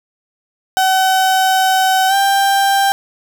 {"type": "tone with pitch glide", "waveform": "35% pulse", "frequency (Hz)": [758, 789.3], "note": ["F#5", "G5"], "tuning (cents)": [42, 12], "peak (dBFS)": -9, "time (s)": [0.77, 2.92], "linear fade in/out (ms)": 0, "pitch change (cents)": 70, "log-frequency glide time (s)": [2.08, 2.14], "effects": []}